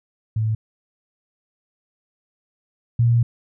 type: tone pair in turn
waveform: sine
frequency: 109.8 / 117.99 Hz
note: A2 / A#2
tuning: -3 / +21 cents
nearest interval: minor second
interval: 124 cents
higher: second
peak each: -18 / -13 dBFS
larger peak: second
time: 0.36-0.55 / 2.99-3.23 s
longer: second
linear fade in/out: 5 ms
effects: none